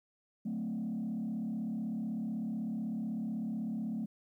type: tone with frequency modulation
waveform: sine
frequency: 220 Hz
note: A3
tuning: in tune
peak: -32 dBFS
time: 0.45-4.06 s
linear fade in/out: 10 ms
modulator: 36 Hz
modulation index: 0.98
effects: tanh soft clip ceiling -31 dBFS + 12-bit